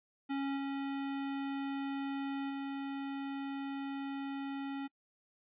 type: tone with level steps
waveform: square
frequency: 275.6 Hz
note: C#4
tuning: 10 cents flat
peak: -34 / -36 / -38 dBFS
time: 0.29-4.88 s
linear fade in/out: 20 ms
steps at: 0.56 / 2.49 s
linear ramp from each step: 20 ms
effects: noise-tail reverb RT60 0.1 s tail -26 dB re dry + resampled to 8000 Hz